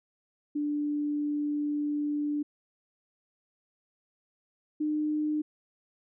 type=tone pair in turn; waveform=sine; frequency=294.3 / 303.1 Hz; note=D4 / D#4; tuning=+4 / -45 cents; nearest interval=minor second; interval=51 cents; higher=second; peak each=-27 / -26 dBFS; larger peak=second; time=0.55-2.43 / 4.8-5.42 s; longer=first; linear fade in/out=10 ms; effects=none